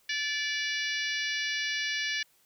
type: harmonic tone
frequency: 580 Hz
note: D5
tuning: 22 cents flat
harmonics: 3 / 4 / 5 / 6 / 7 / 8 / 9 / 10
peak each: -33 / -35 / -37 / -39 / -40 / -41 / -42 / -43 dBFS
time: 0.09-2.23 s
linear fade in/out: 5 ms
effects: white hiss -66 dBFS RMS until 2.45 s